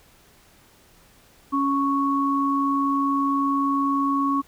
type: tone pair together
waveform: sine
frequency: 277.7 / 1108.7 Hz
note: C#4 / C#6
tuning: +3 / 0 cents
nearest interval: 2 octaves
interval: 2397 cents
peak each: -22 dBFS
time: 1.52-4.42 s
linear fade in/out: 20 ms
effects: pink hiss -55 dBFS RMS until 4.47 s